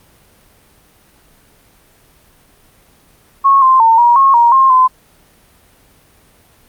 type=tone with pitch steps; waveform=sine; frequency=1096 / 1046 / 905 / 953 / 1086 / 943 / 1065 / 1026 Hz; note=C#6 / C6 / A5 / A#5 / C#6 / A#5 / C6 / C6; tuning=-20 / -1 / +48 / +38 / -36 / +20 / +30 / -34 cents; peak=-5 dBFS; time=3.44-4.88 s; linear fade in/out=20 ms; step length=180 ms; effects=pink hiss -49 dBFS RMS until 6.68 s + Opus 32 kbps